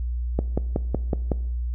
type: click train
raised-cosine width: 2 ms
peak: -9 dBFS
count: 6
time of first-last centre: 0.39-1.318 s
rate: 5.39 Hz
effects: noise-tail reverb RT60 0.7 s tail -19 dB re dry + added 60 Hz sine -24 dBFS peak until 1.74 s